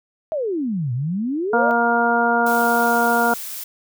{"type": "exponential two-way sweep", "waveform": "sine", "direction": "down then up", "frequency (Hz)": [659.3, 116.54, 659.3], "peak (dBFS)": -20, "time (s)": [0.32, 1.71], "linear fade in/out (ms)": 0, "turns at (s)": 0.93}
{"type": "harmonic tone", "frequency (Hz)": 235.4, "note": "A#3", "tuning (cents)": 17, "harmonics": [1, 2, 3, 4, 5, 6], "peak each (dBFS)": [-23, -23, -20, -22, -31, -20], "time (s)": [1.53, 3.34], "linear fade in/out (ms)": 5}
{"type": "noise", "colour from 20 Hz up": "blue", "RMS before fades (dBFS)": -31, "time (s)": [2.46, 3.64], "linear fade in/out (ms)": 5}
{"effects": []}